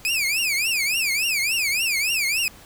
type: tone with vibrato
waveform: sawtooth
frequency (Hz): 2449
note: D#7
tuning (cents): -28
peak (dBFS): -17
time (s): 0.05-2.48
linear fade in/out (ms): 0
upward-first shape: triangle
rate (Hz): 3.5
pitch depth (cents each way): 270
effects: pink hiss -47 dBFS RMS until 2.65 s